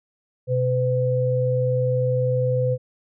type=tone pair together; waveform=sine; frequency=126.5 / 506 Hz; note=B2 / B4; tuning=+42 / +42 cents; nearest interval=2 octaves; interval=2400 cents; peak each=-21 dBFS; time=0.47-2.78 s; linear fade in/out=50 ms; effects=none